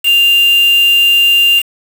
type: tone with quantisation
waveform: sine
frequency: 2794 Hz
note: F7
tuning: in tune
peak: -6 dBFS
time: 0.03-1.63 s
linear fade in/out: 50 ms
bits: 3
effects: none